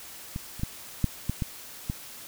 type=clicks; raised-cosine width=5 ms; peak=-20 / -28 / -15 / -10 / -14 / -15 / -16 dBFS; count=7; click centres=0.361 / 0.596 / 0.634 / 1.043 / 1.296 / 1.422 / 1.899 s; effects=white hiss -44 dBFS RMS until 2.27 s